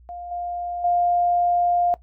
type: tone with level steps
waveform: sine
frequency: 703 Hz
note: F5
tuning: 11 cents sharp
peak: -32 / -26 / -17 dBFS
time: 0.09-1.94 s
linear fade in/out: 0 ms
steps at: 0.31 / 0.84 s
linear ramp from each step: 5 ms
effects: noise-tail reverb RT60 0.1 s tail -17 dB re dry + added 60 Hz sine -47 dBFS peak until 2.02 s